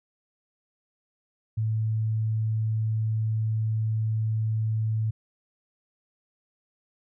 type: tone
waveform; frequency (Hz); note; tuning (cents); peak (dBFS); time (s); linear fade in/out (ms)
sine; 110; A2; 0; -23; 1.57-5.11; 10
effects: none